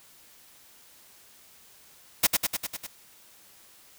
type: noise with echo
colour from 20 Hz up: white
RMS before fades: -19 dBFS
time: 2.23-2.27 s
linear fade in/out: 10 ms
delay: 100 ms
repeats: 6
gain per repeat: -3 dB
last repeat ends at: 2.87 s
effects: white hiss -55 dBFS RMS until 3.98 s